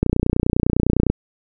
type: click train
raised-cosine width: 3 ms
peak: -3 dBFS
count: 33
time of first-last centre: 0.03-1.1 s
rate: 29.9 Hz
effects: none